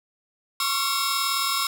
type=tone cluster; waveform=sawtooth; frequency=1088 / 1127 / 1366 / 3782 / 5200 Hz; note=C#6 / C#6 / F6 / A#7 / E8; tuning=-33 / +28 / -39 / +24 / -24 cents; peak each=-26 dBFS; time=0.6-1.67 s; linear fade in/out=2 ms; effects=none